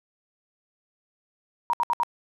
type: tone bursts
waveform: sine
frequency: 950 Hz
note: A#5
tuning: 33 cents sharp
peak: -20 dBFS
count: 4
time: 1.7-2.033 s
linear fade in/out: 0 ms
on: 33 ms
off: 67 ms
effects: none